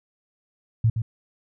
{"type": "tone with echo", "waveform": "sine", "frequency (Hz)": 113, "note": "A2", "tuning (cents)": 47, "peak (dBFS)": -15, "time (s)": [0.84, 0.9], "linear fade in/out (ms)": 5, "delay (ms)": 120, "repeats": 1, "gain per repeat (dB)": -7, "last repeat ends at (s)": 1.02, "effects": []}